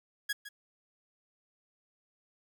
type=tone with echo; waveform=sawtooth; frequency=1661.2 Hz; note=G#6; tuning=in tune; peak=-26 dBFS; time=0.29-0.33 s; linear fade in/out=10 ms; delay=160 ms; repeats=1; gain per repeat=-13 dB; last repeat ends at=0.49 s; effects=11-bit